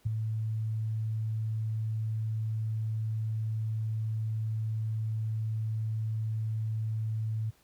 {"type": "tone with ADSR envelope", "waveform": "sine", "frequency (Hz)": 110, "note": "A2", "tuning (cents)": 0, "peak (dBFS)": -23, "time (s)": [0.05, 7.51], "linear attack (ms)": 16, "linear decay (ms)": 8, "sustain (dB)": -6, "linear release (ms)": 18, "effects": ["pink hiss -65 dBFS RMS until 7.63 s"]}